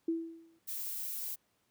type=tone with exponential decay; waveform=sine; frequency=329.6 Hz; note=E4; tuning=in tune; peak=-27 dBFS; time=0.08-0.59 s; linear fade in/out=5 ms; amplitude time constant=110 ms
type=noise; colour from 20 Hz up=violet; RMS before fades=-39 dBFS; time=0.67-1.36 s; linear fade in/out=20 ms
effects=pink hiss -75 dBFS RMS until 1.7 s + high-pass 100 Hz 12 dB/octave